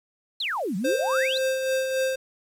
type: exponential two-way sweep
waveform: sine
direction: down then up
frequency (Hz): 4383 to 171.3 to 4214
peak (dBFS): -25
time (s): 0.4-1.38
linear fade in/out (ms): 5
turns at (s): 0.76
type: tone with tremolo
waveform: square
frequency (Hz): 525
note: C5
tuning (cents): +6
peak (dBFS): -22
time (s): 0.84-2.16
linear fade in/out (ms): 10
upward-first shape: sine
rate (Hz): 3.6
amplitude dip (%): 40
effects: resampled to 32000 Hz + 8-bit